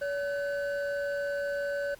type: tone pair together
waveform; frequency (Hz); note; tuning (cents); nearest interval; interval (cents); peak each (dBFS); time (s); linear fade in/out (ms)
triangle; 568.7 / 1516; C#5 / F#6; +44 / +42; octave + perfect fourth; 1698; -28 / -35; 0.01-1.95; 10
effects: pink hiss -55 dBFS RMS until 1.99 s + Opus 48 kbps